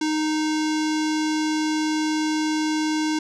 square tone with low-pass filter, 309.5 Hz, D#4, 9 cents flat, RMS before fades -23 dBFS, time 0.01-3.19 s, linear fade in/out 5 ms, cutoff 6000 Hz, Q 2, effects none

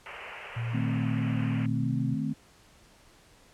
white band-pass noise, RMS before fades -43 dBFS, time 0.06-1.66 s, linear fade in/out 0 ms, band 390 to 2900 Hz, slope 96 dB/octave
sine tone with pitch glide, 116.54 to 128.56 Hz, A#2 to C3, 0 to -30 cents, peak -29 dBFS, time 0.56-2.15 s, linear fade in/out 10 ms, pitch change +170 cents, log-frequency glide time 1.68-1.95 s
sine chord, A diminished, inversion second, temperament equal with one note detuned, 154.85 / 220 / 261.6 Hz, Eb3 / A3 / C4, -8 / 0 / 0 cents, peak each -32 dBFS, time 0.73-2.34 s, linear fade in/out 20 ms
effects pink hiss -58 dBFS RMS until 3.53 s + low-pass 10000 Hz 12 dB/octave

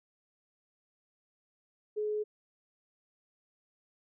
sine tone, 423.5 Hz, G#4, 34 cents sharp, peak -30 dBFS, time 1.96-2.24 s, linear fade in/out 20 ms, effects none

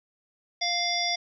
harmonic tone, 698.5 Hz, F5, in tune, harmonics 1 / 3 / 5 / 7 / 8, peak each -31 / -31 / -31 / -31 / -31 dBFS, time 0.61-1.16 s, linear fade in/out 10 ms, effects none

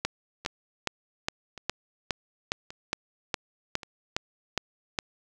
two click trains, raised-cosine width 0.2 ms, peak -9 / -23 dBFS, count 13 / 4, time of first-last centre 0.05-4.988 / 0.45-3.832 s, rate 2.43 / 0.887 Hz, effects none

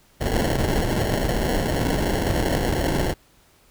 pink noise with sample-and-hold, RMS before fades -22 dBFS, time 0.2-3.14 s, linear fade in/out 20 ms, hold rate 1225 Hz, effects pink hiss -57 dBFS RMS until 3.7 s

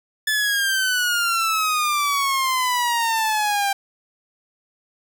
sawtooth exponential sweep, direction down, 1743 to 787 Hz, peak -15 dBFS, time 0.27-3.73 s, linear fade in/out 5 ms, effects none

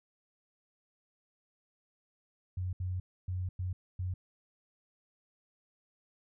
sine tone bursts at uneven times, 91.5 Hz, F#2, 19 cents flat, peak -32 dBFS, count 5, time 2.57-2.73 / 2.8-3 / 3.28-3.49 / 3.59-3.73 / 3.99-4.14 s, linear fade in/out 5 ms, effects none

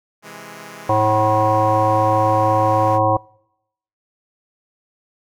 5% pulse chord, C augmented, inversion none, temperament equal, 130.81 / 164.81 / 207.7 Hz, C3 / E3 / G#3, 0 / 0 / 0 cents, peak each -31 / -28 / -26 dBFS, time 0.22-3 s, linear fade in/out 50 ms
harmonic tone, 108 Hz, A2, 32 cents flat, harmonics 1 / 3 / 5 / 7 / 9 / 10, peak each -21 / -24 / -18 / -19 / -20 / -22 dBFS, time 0.89-3.17 s, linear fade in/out 5 ms
effects noise-tail reverb RT60 0.8 s tail -26 dB re dry

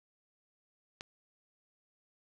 click, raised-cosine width 0.2 ms, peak -24 dBFS, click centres 1.009 s, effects none

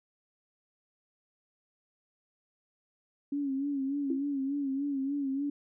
sine tone with vibrato, 277.2 Hz, C#4, in tune, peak -29 dBFS, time 3.32-5.5 s, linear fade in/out 5 ms, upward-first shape sine, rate 3.4 Hz, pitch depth 67 cents each way
sine tone with exponential decay, 331.1 Hz, E4, 8 cents sharp, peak -26 dBFS, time 4.1-4.25 s, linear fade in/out 5 ms, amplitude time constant 31 ms
effects none

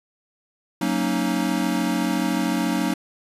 square chord, D# minor seventh, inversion first, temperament equal with one note detuned, 185 / 230.4 / 277.2 / 311.1 Hz, F#3 / A#3 / C#4 / D#4, 0 / -20 / 0 / 0 cents, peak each -27 dBFS, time 0.81-2.94 s, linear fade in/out 5 ms, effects resampled to 32000 Hz

